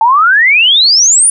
sine exponential sweep, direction up, 864 to 9870 Hz, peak -4 dBFS, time 0.01-1.3 s, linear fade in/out 2 ms, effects none

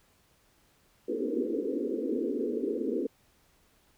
white band-pass noise, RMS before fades -31 dBFS, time 1.08-3.07 s, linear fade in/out 10 ms, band 230 to 490 Hz, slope 96 dB/octave, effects pink hiss -66 dBFS RMS until 3.97 s

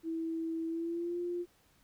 sine tone with pitch glide, 326.8 to 350.3 Hz, E4 to F4, -15 to +5 cents, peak -33 dBFS, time 0.03-1.46 s, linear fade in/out 50 ms, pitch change +120 cents, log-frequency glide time 0.67-1.19 s, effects pink hiss -68 dBFS RMS until 1.83 s

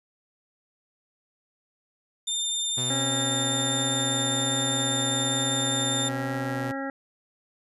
25% pulse tone, 3605 Hz, A7, 41 cents sharp, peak -22 dBFS, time 2.27-6.09 s, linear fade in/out 10 ms
sawtooth tone with vibrato, 126 Hz, B2, 35 cents sharp, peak -27 dBFS, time 2.77-6.72 s, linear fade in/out 10 ms, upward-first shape sine, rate 1.2 Hz, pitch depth 16 cents each way
harmonic tone, 272.4 Hz, C#4, 30 cents flat, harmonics 1 / 2 / 3 / 5 / 6 / 7, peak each -32 / -35 / -37 / -39 / -40 / -40 dBFS, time 2.9-6.9 s, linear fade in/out 2 ms
effects resampled to 32000 Hz

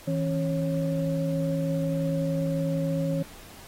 sine tone cluster, 162.3 / 273 / 549 Hz, E3 / C#4 / C#5, -27 / -26 / -17 cents, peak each -26 / -31 / -30 dBFS, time 0.07-3.23 s, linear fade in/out 10 ms, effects pink hiss -48 dBFS RMS until 3.67 s + AAC 48 kbps

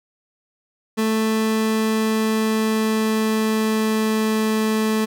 30% pulse tone with pitch glide, 220 to 218 Hz, A3 to A3, 0 to -16 cents, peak -15 dBFS, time 0.97-5.06 s, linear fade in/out 20 ms, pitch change -16 cents, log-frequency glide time 1.14-4.53 s, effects none

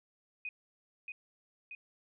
sine tone with echo, 2497 Hz, D#7, 6 cents sharp, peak -37 dBFS, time 0.45-0.49 s, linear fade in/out 2 ms, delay 630 ms, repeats 2, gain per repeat -3 dB, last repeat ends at 1.75 s, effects none

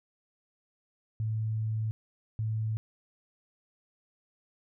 sine tone bursts at uneven times, 109.8 Hz, A2, 3 cents flat, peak -28 dBFS, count 2, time 1.2-1.91 / 2.39-2.77 s, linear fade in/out 0 ms, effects none

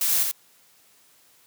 blue noise with echo, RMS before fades -23 dBFS, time 0.01-0.23 s, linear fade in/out 2 ms, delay 83 ms, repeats 1, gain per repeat -3 dB, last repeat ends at 0.313 s, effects white hiss -58 dBFS RMS until 1.46 s + high-pass 100 Hz 12 dB/octave

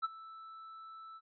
triangle tone with ADSR envelope, 1318.5 Hz, E6, in tune, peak -27 dBFS, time 0.02-1.21 s, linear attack 25 ms, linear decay 24 ms, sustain -19 dB, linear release 46 ms, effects resampled to 11025 Hz

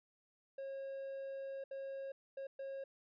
triangle tone bursts at uneven times, 543 Hz, C#5, 36 cents flat, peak -40 dBFS, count 4, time 0.58-1.64 / 1.71-2.12 / 2.37-2.47 / 2.59-2.84 s, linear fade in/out 5 ms, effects resampled to 11025 Hz

